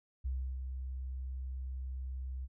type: tone with ADSR envelope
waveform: sine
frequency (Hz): 64.8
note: C2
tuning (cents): -16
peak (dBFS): -32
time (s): 0.24-2.48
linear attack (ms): 18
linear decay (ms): 320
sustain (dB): -5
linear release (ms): 40
effects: none